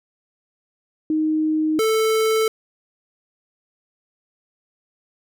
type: tone pair in turn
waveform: sine / square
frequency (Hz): 311.4 / 440.4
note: D#4 / A4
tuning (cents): +2 / +2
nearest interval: tritone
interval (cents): 600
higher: second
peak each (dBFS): -17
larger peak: neither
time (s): 1.1-1.79 / 1.79-2.48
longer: neither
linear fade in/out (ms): 2
effects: none